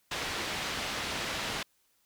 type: low-pass noise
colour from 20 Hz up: white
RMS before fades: -35 dBFS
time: 0.11-1.63 s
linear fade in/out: 5 ms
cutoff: 3600 Hz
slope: 12 dB/octave
effects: white hiss -71 dBFS RMS until 2.05 s